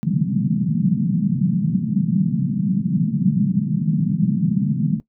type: band-pass noise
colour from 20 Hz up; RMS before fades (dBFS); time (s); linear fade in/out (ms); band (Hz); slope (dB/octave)
white; -19; 0.03-5; 0; 140 to 210; 48
effects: noise-tail reverb RT60 0.1 s tail -18 dB re dry